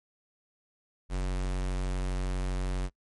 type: tone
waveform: square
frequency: 46.24 Hz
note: F#1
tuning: in tune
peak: -29 dBFS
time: 1.09-2.9 s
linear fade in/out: 50 ms
effects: noise-tail reverb RT60 0.1 s tail -24 dB re dry + MP3 48 kbps